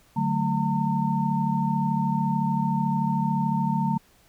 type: tone cluster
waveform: sine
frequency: 148.1 / 186.2 / 219.8 / 909 Hz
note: D3 / F#3 / A3 / A#5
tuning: +15 / +11 / -2 / -44 cents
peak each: -27 dBFS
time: 0.16-3.98 s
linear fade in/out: 10 ms
effects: pink hiss -59 dBFS RMS until 4.28 s